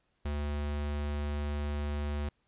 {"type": "tone", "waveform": "square", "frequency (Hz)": 73.2, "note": "D2", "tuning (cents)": -5, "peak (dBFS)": -32, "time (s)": [0.25, 2.29], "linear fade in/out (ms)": 5, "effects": ["pink hiss -75 dBFS RMS until 2.47 s", "resampled to 8000 Hz"]}